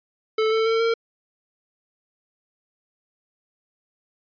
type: tone with pitch steps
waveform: square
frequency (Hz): 437.9 / 444.5 / 451.3 / 458.1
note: A4 / A4 / A4 / A#4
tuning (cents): -8 / +18 / +44 / -30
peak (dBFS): -19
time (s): 0.38-0.94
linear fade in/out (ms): 5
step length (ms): 140
effects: resampled to 11025 Hz